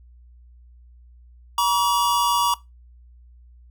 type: tone pair together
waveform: square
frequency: 956.7 / 1142 Hz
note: A#5 / D6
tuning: +45 / -49 cents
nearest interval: minor third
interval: 306 cents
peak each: -20 / -22 dBFS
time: 1.58-2.54 s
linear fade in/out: 2 ms
effects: noise-tail reverb RT60 0.2 s tail -19 dB re dry + added 60 Hz sine -46 dBFS peak until 3.7 s